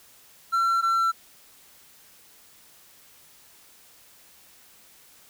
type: tone pair in turn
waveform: triangle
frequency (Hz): 1355 / 1349.2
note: E6 / E6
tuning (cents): +47 / +40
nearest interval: unison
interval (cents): 7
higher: first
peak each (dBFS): -18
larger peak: neither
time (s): 0.52-0.82 / 0.82-1.12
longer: neither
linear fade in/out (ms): 20
effects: white hiss -54 dBFS RMS until 5.29 s